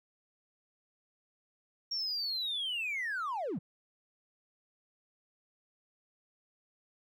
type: linear sweep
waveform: triangle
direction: down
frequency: 5588 to 129 Hz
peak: -30 dBFS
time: 1.91-3.59 s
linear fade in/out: 10 ms
effects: tanh soft clip ceiling -29 dBFS